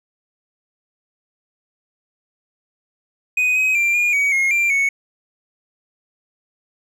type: tone with pitch steps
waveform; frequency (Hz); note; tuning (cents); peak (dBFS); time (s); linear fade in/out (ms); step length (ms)
triangle; 2496 / 2529 / 2369 / 2427 / 2260 / 2152 / 2369 / 2214; D#7 / D#7 / D7 / D#7 / C#7 / C7 / D7 / C#7; +5 / +28 / +14 / -44 / +33 / +48 / +14 / -3; -13; 3.37-4.89; 5; 190
effects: none